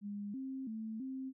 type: tone with pitch steps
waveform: sine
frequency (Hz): 204 / 265.3 / 220.5 / 263.5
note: G#3 / C4 / A3 / C4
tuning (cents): -31 / +24 / +4 / +12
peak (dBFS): -39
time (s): 0.01-1.33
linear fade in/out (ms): 50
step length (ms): 330
effects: none